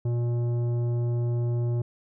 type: tone with tanh clipping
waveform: sine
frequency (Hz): 119.5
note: A#2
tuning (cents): +43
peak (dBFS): -25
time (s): 0.05-1.82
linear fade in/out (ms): 5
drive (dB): 11
effects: none